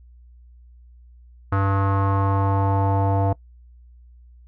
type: tone with low-pass filter sweep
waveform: square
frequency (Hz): 98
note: G2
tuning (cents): 0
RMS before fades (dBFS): -20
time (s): 1.52-3.33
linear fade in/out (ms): 5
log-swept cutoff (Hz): 1300 to 770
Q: 4.3
effects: noise-tail reverb RT60 0.1 s tail -21 dB re dry + added 60 Hz sine -45 dBFS peak until 4.47 s